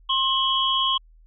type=tone cluster; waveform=sine; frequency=1065 / 3010 / 3274 Hz; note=C6 / F#7 / G#7; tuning=+30 / +29 / -25 cents; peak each=-23 / -25 / -23 dBFS; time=0.09-0.98 s; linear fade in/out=10 ms; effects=added 40 Hz sine -49 dBFS peak until 1.26 s